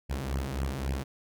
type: beating tone pair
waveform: sawtooth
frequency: 65.41 / 69.11 Hz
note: C2 / C#2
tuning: 0 / -5 cents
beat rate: 3.7 Hz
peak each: -29 dBFS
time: 0.09-1.04 s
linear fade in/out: 20 ms
effects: none